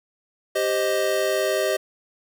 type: chord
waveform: square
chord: C minor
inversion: second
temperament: equal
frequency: 392 / 523.3 / 622.3 Hz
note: G4 / C5 / Eb5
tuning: 0 / 0 / 0 cents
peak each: -26 / -27 / -24 dBFS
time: 0.55-1.77 s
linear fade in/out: 10 ms
effects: none

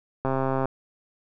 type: click train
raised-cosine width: 1 ms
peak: -12 dBFS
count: 55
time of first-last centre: 0.25-0.656 s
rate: 133 Hz
effects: none

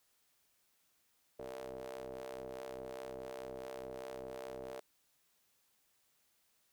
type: ring-modulated tone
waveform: sawtooth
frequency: 64.8 Hz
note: C2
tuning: 16 cents flat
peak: -37 dBFS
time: 1.39-4.8 s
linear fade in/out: 5 ms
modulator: 517 Hz
effects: white hiss -75 dBFS RMS until 6.72 s

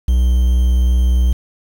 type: tone with quantisation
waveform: triangle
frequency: 61.74 Hz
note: B1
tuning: in tune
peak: -8 dBFS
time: 0.08-1.33 s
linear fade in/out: 5 ms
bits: 6
effects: none

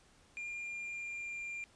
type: tone with pitch glide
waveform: triangle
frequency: 2403 to 2389 Hz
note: D7 to D7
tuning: +39 to +29 cents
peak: -38 dBFS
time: 0.37-1.64 s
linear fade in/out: 0 ms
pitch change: -10 cents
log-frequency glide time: 0.59-1.39 s
effects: pink hiss -65 dBFS RMS until 1.75 s + resampled to 22050 Hz

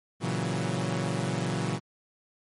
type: chord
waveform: sawtooth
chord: F# dominant seventh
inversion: first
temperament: equal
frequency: 116.54 / 138.59 / 164.81 / 185 Hz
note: A#2 / C#3 / E3 / F#3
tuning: 0 / 0 / 0 / 0 cents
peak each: -29 dBFS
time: 0.2-1.8 s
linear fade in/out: 50 ms
effects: MP3 48 kbps

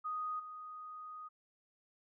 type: tone with level steps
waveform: sine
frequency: 1244.5 Hz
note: D#6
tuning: in tune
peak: -36 / -45 dBFS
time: 0.04-1.29 s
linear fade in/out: 20 ms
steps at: 0.39 s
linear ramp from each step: 10 ms
effects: none

